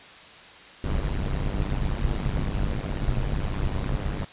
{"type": "noise with amplitude modulation", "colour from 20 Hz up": "brown", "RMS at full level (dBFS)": -22, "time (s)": [0.84, 4.25], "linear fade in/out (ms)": 2, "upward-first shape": "sine", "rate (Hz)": 100, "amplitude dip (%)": 95, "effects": ["white hiss -46 dBFS RMS until 4.32 s", "resampled to 8000 Hz"]}